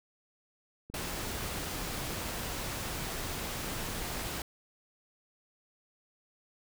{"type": "clicks", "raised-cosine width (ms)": 3, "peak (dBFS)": -33, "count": 8, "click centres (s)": [0.9, 0.94, 1.289, 1.442, 1.603, 1.74, 2.828, 3.443]}
{"type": "noise", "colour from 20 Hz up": "pink", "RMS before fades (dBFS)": -37, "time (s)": [0.94, 4.42], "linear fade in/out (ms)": 2}
{"effects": []}